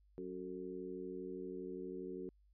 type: harmonic tone with a mistuned harmonic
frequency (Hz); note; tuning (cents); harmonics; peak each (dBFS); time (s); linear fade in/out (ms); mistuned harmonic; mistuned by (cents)
92.5; F#2; 0; 2 / 3 / 4 / 5; -51 / -49 / -45 / -50; 0.18-2.29; 0; 5; -46
effects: added 50 Hz sine -66 dBFS peak until 2.53 s